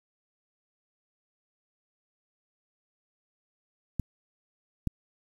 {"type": "clicks", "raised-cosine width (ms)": 5, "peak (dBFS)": [-16, -15], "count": 2, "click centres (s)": [3.997, 4.873], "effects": ["8-bit"]}